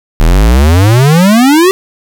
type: exponential sweep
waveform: square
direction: up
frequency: 37.06 to 392 Hz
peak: -4 dBFS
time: 0.2-1.71 s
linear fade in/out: 0 ms
effects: none